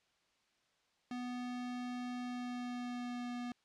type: tone with pitch glide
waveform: square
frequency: 246.9 to 243.6 Hz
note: B3 to B3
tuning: 0 to -24 cents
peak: -40 dBFS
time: 1.11-3.52 s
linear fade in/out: 2 ms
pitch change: -24 cents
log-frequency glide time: 2.23-3.34 s
effects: white hiss -75 dBFS RMS until 3.64 s + low-pass 5000 Hz 12 dB/octave